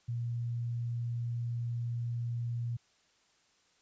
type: tone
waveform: sine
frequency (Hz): 118.6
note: A#2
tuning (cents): +30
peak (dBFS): -32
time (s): 0.08-2.77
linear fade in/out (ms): 10
effects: white hiss -69 dBFS RMS until 3.81 s + resampled to 16000 Hz